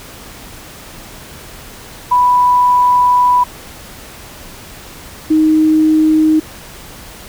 sine tone pair in turn, 987.8 / 312.4 Hz, B5 / D#4, 0 / +7 cents, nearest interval octave + minor sixth, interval 1993 cents, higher first, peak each -7 dBFS, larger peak neither, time 2.11-3.44 / 5.3-6.4 s, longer first, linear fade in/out 10 ms, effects pink hiss -34 dBFS RMS until 7.28 s

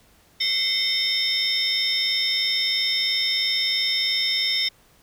sine tone cluster, 2061 / 2164 / 3087 / 3654 / 5310 Hz, C7 / C#7 / G7 / A#7 / E8, -27 / -42 / -27 / -35 / +12 cents, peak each -29 / -29 / -30 / -23 / -23 dBFS, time 0.4-4.69 s, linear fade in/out 10 ms, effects tanh soft clip ceiling -14 dBFS + pink hiss -57 dBFS RMS until 5.02 s

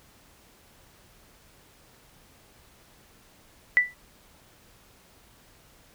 sine tone with exponential decay, 1975.5 Hz, B6, in tune, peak -12 dBFS, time 3.77-3.94 s, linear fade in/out 0 ms, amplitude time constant 36 ms, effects pink hiss -57 dBFS RMS until 5.94 s

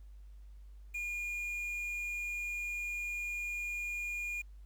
triangle tone with quantisation, 2430 Hz, D#7, 42 cents flat, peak -34 dBFS, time 0.94-4.42 s, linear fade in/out 10 ms, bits 9, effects added 50 Hz sine -49 dBFS peak until 4.65 s + pink hiss -75 dBFS RMS until 4.65 s

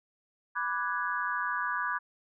sine chord, G# half-diminished seventh, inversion first, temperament equal, 987.8 / 1174.7 / 1480 / 1661.2 Hz, B5 / D6 / F#6 / G#6, 0 / 0 / 0 / 0 cents, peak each -35 / -34 / -35 / -34 dBFS, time 0.55-1.99 s, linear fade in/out 20 ms, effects none

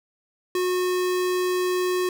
square tone, 363.8 Hz, F#4, 29 cents flat, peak -22 dBFS, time 0.55-2.09 s, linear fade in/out 2 ms, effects none

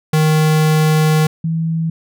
square / sine tone pair in turn, 155.56 / 163.07 Hz, D#3 / E3, 0 / -18 cents, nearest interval minor second, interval 82 cents, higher second, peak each -11 / -15 dBFS, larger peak first, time 0.13-1.27 / 1.44-1.9 s, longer first, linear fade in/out 5 ms, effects none

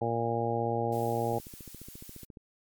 harmonic tone, 116.54 Hz, A#2, in tune, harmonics 1 / 2 / 3 / 4 / 5 / 6 / 7, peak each -34 / -37 / -36 / -33 / -36 / -37 / -33 dBFS, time 0.01-1.39 s, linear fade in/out 10 ms
blue noise, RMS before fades -49 dBFS, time 0.92-2.25 s, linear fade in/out 5 ms
click train, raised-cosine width 3 ms, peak -33 dBFS, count 16, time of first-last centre 1.33-2.372 s, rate 14.4 Hz
effects MP3 96 kbps

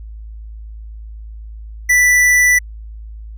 sine tone with hard clipping, 1975.5 Hz, B6, in tune, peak -10 dBFS, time 1.89-2.59 s, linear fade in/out 10 ms, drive 14 dB, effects added 54 Hz sine -29 dBFS peak until 3.37 s

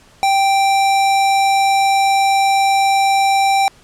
square tone, 784 Hz, G5, in tune, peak -12 dBFS, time 0.23-3.68 s, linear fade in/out 0 ms, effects pink hiss -48 dBFS RMS until 3.83 s + low-pass 9000 Hz 12 dB/octave

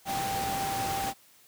sine tone in noise, 784 Hz, G5, in tune, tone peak -30 dBFS, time 0.05-1.14 s, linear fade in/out 50 ms, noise pink, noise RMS -34 dBFS, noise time 0.05-1.14 s, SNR +1 dB, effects white hiss -59 dBFS RMS until 1.47 s + high-pass 80 Hz 12 dB/octave

